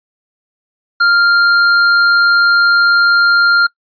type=tone; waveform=square; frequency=1396.9 Hz; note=F6; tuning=in tune; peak=-8 dBFS; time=1-3.67 s; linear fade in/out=10 ms; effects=noise-tail reverb RT60 0.1 s tail -24 dB re dry + resampled to 11025 Hz